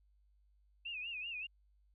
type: tone with vibrato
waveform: sine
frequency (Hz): 2637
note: E7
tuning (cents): 0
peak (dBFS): -40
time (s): 0.85-1.47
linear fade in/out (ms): 10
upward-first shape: sine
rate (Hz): 5.2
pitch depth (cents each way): 130
effects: added 50 Hz sine -67 dBFS peak until 1.94 s